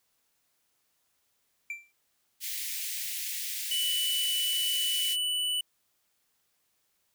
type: tone with exponential decay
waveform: triangle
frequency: 2349 Hz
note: D7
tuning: in tune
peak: -29 dBFS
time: 1.7-1.92 s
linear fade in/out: 2 ms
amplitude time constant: 46 ms
type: high-pass noise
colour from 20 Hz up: white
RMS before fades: -35 dBFS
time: 2.4-5.17 s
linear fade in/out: 50 ms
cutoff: 1900 Hz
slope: 48 dB/octave
type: tone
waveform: square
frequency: 2974 Hz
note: F#7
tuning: 8 cents sharp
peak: -28 dBFS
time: 3.71-5.61 s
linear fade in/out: 5 ms
effects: white hiss -74 dBFS RMS until 7.14 s